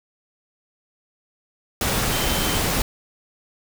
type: tone in noise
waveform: sine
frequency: 3100 Hz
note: G7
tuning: 20 cents flat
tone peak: -31 dBFS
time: 2.12-2.57 s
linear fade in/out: 2 ms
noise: pink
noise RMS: -22 dBFS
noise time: 1.81-2.82 s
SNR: -12 dB
effects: none